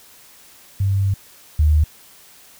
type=tone pair in turn; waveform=sine; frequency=98 / 76.09 Hz; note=G2 / D#2; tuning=0 / -38 cents; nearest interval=major third; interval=438 cents; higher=first; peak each=-15 / -11 dBFS; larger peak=second; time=0.8-1.14 / 1.59-1.84 s; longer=first; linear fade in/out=5 ms; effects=white hiss -47 dBFS RMS until 2.59 s